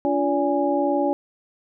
sine tone cluster, 286.6 / 348.8 / 575 / 826 Hz, D4 / F4 / D5 / G#5, -42 / -2 / -37 / -10 cents, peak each -23 / -26 / -23 / -25 dBFS, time 0.05-1.13 s, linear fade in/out 0 ms, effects none

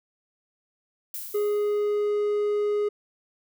violet noise with exponential decay, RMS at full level -33 dBFS, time 1.14-2.11 s, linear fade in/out 1 ms, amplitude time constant 210 ms
triangle tone, 415.3 Hz, G#4, in tune, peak -20 dBFS, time 1.34-2.89 s, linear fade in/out 10 ms
effects none

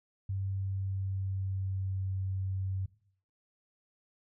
sine tone with pitch glide, 96.9 to 95.29 Hz, G2 to G2, -20 to -49 cents, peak -31 dBFS, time 0.29-2.86 s, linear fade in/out 5 ms, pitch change -29 cents, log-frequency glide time 0.42-2.06 s, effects noise-tail reverb RT60 0.6 s tail -20 dB re dry

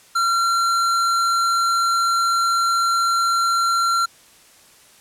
sine tone with hard clipping, 1368 Hz, F6, 36 cents flat, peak -18 dBFS, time 0.15-4.06 s, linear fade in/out 10 ms, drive 16 dB, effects white hiss -50 dBFS RMS until 5 s + low-pass 11000 Hz 12 dB/octave

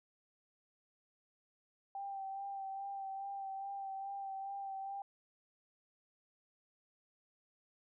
sine tone with vibrato, 784 Hz, G5, in tune, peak -40 dBFS, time 1.95-5.02 s, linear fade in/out 2 ms, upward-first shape sine, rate 2.4 Hz, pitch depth 24 cents each way, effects none

